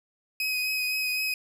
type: tone with vibrato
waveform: 30% pulse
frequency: 2521 Hz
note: D#7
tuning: 22 cents sharp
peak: -23 dBFS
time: 0.4-1.34 s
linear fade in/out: 2 ms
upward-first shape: triangle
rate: 3.9 Hz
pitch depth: 21 cents each way
effects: none